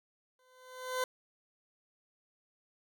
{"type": "tone with exponential growth", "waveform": "20% pulse", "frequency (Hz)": 510, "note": "C5", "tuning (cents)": -44, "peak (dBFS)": -24, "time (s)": [0.39, 1.04], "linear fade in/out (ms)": 2, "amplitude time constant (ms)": 140, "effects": []}